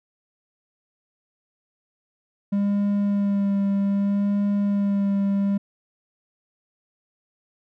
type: tone with vibrato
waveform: triangle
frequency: 200.6 Hz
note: G3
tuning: 40 cents sharp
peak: -17 dBFS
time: 2.52-5.58 s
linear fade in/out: 10 ms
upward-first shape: sine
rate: 0.64 Hz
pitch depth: 19 cents each way
effects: none